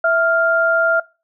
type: tone pair together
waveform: sine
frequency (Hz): 659.3 / 1397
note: E5 / F6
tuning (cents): 0 / 0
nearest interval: octave + minor second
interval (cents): 1300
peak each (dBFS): -15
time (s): 0.04-1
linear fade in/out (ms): 5
effects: noise-tail reverb RT60 0.3 s tail -22 dB re dry